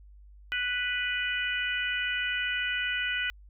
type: harmonic tone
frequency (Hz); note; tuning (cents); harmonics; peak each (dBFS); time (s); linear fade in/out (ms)
493.9; B4; 0; 3 / 4 / 5 / 6; -31 / -34 / -34 / -34; 0.52-3.3; 0
effects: added 50 Hz sine -49 dBFS peak until 3.49 s